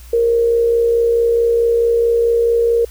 sine tone with amplitude modulation, 466.2 Hz, A#4, in tune, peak -9 dBFS, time 0.13-2.85 s, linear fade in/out 5 ms, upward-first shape sine, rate 64.6 Hz, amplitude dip 40%, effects added 60 Hz sine -35 dBFS peak until 2.9 s + white hiss -45 dBFS RMS until 2.9 s

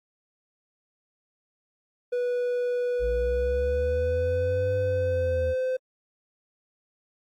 triangle tone with pitch glide, 490.4 to 514.2 Hz, B4 to C5, -12 to -30 cents, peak -22 dBFS, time 2.12-5.77 s, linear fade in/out 10 ms, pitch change +82 cents, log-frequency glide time 3.33-5.44 s
triangle linear two-way sweep, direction up then down, 55 to 98 to 79.2 Hz, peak -26 dBFS, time 2.99-5.55 s, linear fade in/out 50 ms, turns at 4.76 s
effects AAC 64 kbps

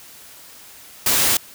white noise, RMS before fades -17 dBFS, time 1.06-1.37 s, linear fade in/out 2 ms, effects white hiss -43 dBFS RMS until 1.54 s

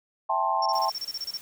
sine chord, A minor seventh, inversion second, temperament just, 660 / 792 / 880 / 1056 Hz, E5 / G5 / A5 / C6, +2 / +18 / 0 / +16 cents, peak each -31 / -28 / -27 / -27 dBFS, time 0.29-0.9 s, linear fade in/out 10 ms
sine tone bursts, 5470 Hz, F8, 37 cents flat, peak -29 dBFS, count 12, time 0.62-1.374 s, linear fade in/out 5 ms, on 39 ms, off 26 ms
white noise, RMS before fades -47 dBFS, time 0.73-1.41 s, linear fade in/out 0 ms
effects none

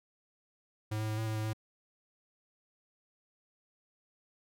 square tone with pitch steps, 107.6 / 108.8 / 108 / 111.1 / 109.3 / 108.3 / 109.4 Hz, A2 / A2 / A2 / A2 / A2 / A2 / A2, -38 / -19 / -32 / +17 / -11 / -27 / -9 cents, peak -33 dBFS, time 0.91-1.533 s, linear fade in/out 10 ms, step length 89 ms, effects none

